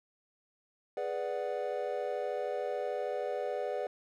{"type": "chord", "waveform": "triangle", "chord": "G# half-diminished seventh", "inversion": "none", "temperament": "equal", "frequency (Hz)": [415.3, 493.9, 587.3, 740], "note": ["G#4", "B4", "D5", "F#5"], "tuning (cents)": [0, 0, 0, 0], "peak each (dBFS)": [-37, -35, -35, -38], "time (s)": [0.97, 3.87], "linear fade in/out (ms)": 2, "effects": []}